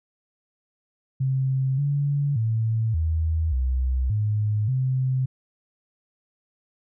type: tone with pitch steps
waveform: sine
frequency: 132.6 / 142.7 / 112 / 80.3 / 64.3 / 105.8 / 130 Hz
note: C3 / D3 / A2 / E2 / C2 / G#2 / C3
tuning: +23 / -49 / +31 / -45 / -30 / +33 / -11 cents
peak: -20 dBFS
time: 1.2-5.26 s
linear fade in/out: 10 ms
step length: 580 ms
effects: none